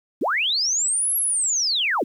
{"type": "linear two-way sweep", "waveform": "sine", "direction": "up then down", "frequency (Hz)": [164.6, 11460, 164.6], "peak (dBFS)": -19, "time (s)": [0.21, 2.04], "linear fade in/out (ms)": 10, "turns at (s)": 1.17, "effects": ["9-bit"]}